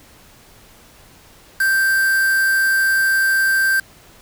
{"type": "tone with quantisation", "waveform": "triangle", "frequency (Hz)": 1568, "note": "G6", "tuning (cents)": 0, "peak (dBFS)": -12, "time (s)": [1.6, 3.8], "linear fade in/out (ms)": 5, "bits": 4, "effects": ["pink hiss -47 dBFS RMS until 4.21 s"]}